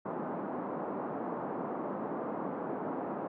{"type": "band-pass noise", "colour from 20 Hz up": "pink", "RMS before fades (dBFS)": -37, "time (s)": [0.05, 3.28], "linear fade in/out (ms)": 10, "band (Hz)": [200, 1100], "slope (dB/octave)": 24, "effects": []}